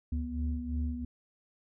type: tone cluster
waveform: sine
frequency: 72.2 / 75.1 / 243.8 Hz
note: D2 / D2 / B3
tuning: -29 / +39 / -22 cents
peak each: -33 / -36 / -36 dBFS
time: 0.12-1.05 s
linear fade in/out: 5 ms
effects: tanh soft clip ceiling -21 dBFS